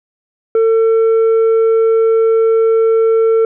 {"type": "tone with tanh clipping", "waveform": "sine", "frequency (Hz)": 450, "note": "A4", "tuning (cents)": 39, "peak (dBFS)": -9, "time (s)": [0.55, 3.45], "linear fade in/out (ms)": 2, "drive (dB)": 4, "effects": []}